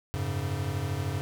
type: chord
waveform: square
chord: F# suspended second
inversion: none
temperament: equal with one note detuned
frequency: 91.07 / 103.83 / 138.59 Hz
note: F#2 / G#2 / C#3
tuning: -27 / 0 / 0 cents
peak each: -34 dBFS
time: 0.14-1.21 s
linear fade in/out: 0 ms
effects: none